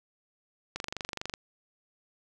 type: click train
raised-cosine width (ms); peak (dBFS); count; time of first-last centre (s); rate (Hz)
0.2; -17; 15; 0.76-1.339; 24.2
effects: none